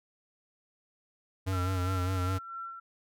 square tone with vibrato, 92.5 Hz, F#2, in tune, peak -29 dBFS, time 1.46-2.39 s, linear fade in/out 20 ms, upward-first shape sine, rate 4.9 Hz, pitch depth 53 cents each way
sine tone with tremolo, 1353 Hz, E6, 45 cents sharp, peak -36 dBFS, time 1.52-2.8 s, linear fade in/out 10 ms, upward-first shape sine, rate 3 Hz, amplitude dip 50%
effects none

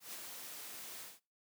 white noise with ADSR envelope, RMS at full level -45 dBFS, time 0-1.2 s, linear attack 130 ms, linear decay 38 ms, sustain -3 dB, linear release 180 ms, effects noise-tail reverb RT60 0.3 s tail -22 dB re dry + high-pass 150 Hz 12 dB/octave

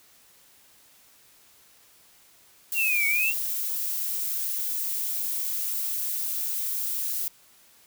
violet noise, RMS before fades -29 dBFS, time 2.72-7.28 s, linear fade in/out 2 ms
sine linear two-way sweep, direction down then up, 2794 to 2217 to 2794 Hz, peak -22 dBFS, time 2.74-3.34 s, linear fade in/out 50 ms, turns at 3.07 s
effects white hiss -57 dBFS RMS until 7.86 s

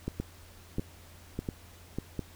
two click trains, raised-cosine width 3 ms, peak -19 / -19 dBFS, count 4 / 4, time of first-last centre 0.2-1.986 / 0.08-2.193 s, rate 1.68 / 1.42 Hz, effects added 86 Hz sine -53 dBFS peak until 2.35 s + pink hiss -55 dBFS RMS until 2.35 s

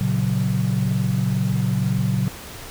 sine chord, F# major, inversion first, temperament equal, 116.54 / 138.59 / 185 Hz, A#2 / C#3 / F#3, 0 / 0 / 0 cents, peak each -22 dBFS, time 0.01-2.28 s, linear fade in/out 0 ms, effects tanh soft clip ceiling -9 dBFS + pink hiss -37 dBFS RMS until 2.7 s

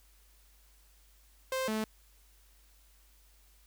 sawtooth tone pair in turn, 523.3 / 217.6 Hz, C5 / A3, 0 / -19 cents, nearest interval octave + minor third, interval 1519 cents, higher first, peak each -27 dBFS, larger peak neither, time 1.52-1.68 / 1.68-1.84 s, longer neither, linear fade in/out 2 ms, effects added 50 Hz sine -61 dBFS peak until 3.66 s + white hiss -66 dBFS RMS until 3.66 s

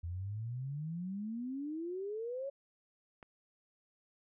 sine exponential sweep, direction up, 82.4 to 564 Hz, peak -37 dBFS, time 0.03-2.5 s, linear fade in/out 10 ms
click, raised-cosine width 0.5 ms, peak -36 dBFS, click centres 3.228 s
effects none

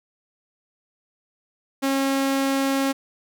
sawtooth tone, 271.9 Hz, C#4, 33 cents flat, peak -16 dBFS, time 1.82-2.93 s, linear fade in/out 20 ms, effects none

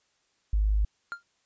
sine tone, 51.9 Hz, G#1, in tune, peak -21 dBFS, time 0.53-0.85 s, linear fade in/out 5 ms
triangle tone with exponential decay, 1396.9 Hz, F6, in tune, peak -26 dBFS, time 1.12-1.23 s, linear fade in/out 0 ms, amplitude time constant 22 ms
effects white hiss -71 dBFS RMS until 1.45 s + resampled to 16000 Hz

